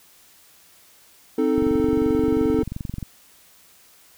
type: chord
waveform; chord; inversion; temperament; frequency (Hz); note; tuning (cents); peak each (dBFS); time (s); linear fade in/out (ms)
triangle; A diminished; first; equal; 261.6 / 311.1 / 440; C4 / Eb4 / A4; 0 / 0 / 0; -20; 1.38-2.63; 5
type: click train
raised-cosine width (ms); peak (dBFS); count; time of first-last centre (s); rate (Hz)
5; -17; 34; 1.58-3.027; 22.8
effects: white hiss -53 dBFS RMS until 4.17 s